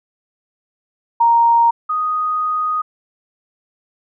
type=tone pair in turn; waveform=sine; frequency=932.3 / 1244.5 Hz; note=A#5 / D#6; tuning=0 / 0 cents; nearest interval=perfect fourth; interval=500 cents; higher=second; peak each=-9 / -16 dBFS; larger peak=first; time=1.2-1.71 / 1.89-2.82 s; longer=second; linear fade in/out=10 ms; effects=none